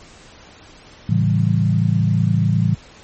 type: chord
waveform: sine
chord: A dominant seventh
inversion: none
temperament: equal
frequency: 110 / 138.59 / 164.81 / 196 Hz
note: A2 / C#3 / E3 / G3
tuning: 0 / 0 / 0 / 0 cents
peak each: -17 / -21 / -18 / -22 dBFS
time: 1.09-2.75 s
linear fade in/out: 5 ms
effects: pink hiss -44 dBFS RMS until 3.03 s + MP3 32 kbps